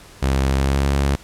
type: tone with pitch glide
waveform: sawtooth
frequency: 67.1 to 69.39 Hz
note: C2 to C#2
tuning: +44 to +2 cents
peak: -12 dBFS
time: 0.22-1.16 s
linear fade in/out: 10 ms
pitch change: +58 cents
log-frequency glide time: 0.48-0.89 s
effects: pink hiss -44 dBFS RMS until 1.23 s + low-pass 11000 Hz 12 dB/octave